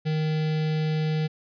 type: tone with notch filter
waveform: square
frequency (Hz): 155.56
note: D#3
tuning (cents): 0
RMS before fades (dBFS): -25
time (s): 0.05-1.28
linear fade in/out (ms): 20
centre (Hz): 1100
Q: 1
effects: resampled to 11025 Hz